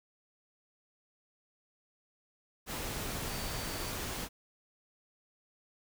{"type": "tone in noise", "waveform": "sine", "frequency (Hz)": 4584, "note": "D8", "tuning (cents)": -43, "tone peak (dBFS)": -48, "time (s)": [3.26, 3.94], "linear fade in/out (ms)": 50, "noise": "pink", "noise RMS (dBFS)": -38, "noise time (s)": [2.66, 4.29], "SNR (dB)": -13, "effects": []}